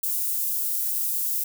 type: high-pass noise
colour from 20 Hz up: white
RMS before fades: -26 dBFS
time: 0.03-1.44 s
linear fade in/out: 5 ms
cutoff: 12000 Hz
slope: 12 dB/octave
effects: none